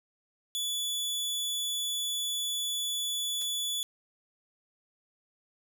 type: tone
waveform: sawtooth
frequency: 3440 Hz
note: A7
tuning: 40 cents flat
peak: -27 dBFS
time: 0.55-3.83 s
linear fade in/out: 0 ms
type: noise with exponential decay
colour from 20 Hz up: white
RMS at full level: -44 dBFS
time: 3.41-3.52 s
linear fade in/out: 1 ms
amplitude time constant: 22 ms
effects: none